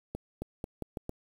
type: accelerating click train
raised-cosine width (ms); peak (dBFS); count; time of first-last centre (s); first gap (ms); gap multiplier
2; -22; 6; 0.15-1.094; 270; 0.82
effects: 8-bit